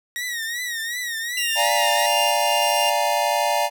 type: tone with vibrato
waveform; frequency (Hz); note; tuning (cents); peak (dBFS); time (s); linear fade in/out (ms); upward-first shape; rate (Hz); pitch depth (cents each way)
sawtooth; 1888; A#6; +22; -22; 0.16-2.06; 0; triangle; 2.7; 110
type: tone with tremolo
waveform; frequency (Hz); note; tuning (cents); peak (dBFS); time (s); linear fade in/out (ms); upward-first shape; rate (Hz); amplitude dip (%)
sawtooth; 2794; F7; 0; -19; 1.37-2.9; 5; square; 1.6; 25
type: chord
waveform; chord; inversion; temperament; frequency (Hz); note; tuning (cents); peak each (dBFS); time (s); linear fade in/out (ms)
square; Bb dominant seventh; first; equal; 587.3 / 698.5 / 830.6 / 932.3; D5 / F5 / Ab5 / Bb5; 0 / 0 / 0 / 0; -25; 1.55-3.7; 50
effects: none